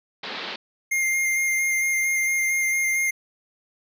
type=band-pass noise; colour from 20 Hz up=white; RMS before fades=-33 dBFS; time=0.23-0.56 s; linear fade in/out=5 ms; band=180 to 4400 Hz; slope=48 dB/octave
type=tone with vibrato; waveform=square; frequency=2115 Hz; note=C7; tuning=18 cents sharp; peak=-21 dBFS; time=0.91-3.11 s; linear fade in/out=10 ms; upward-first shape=square; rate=4.4 Hz; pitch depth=10 cents each way
effects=none